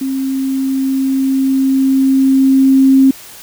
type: tone with level ramp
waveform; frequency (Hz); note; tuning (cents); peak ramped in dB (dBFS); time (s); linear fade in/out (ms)
sine; 267.4; C4; +38; -15 to -4; 0.01-3.11; 5
effects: white hiss -35 dBFS RMS until 3.42 s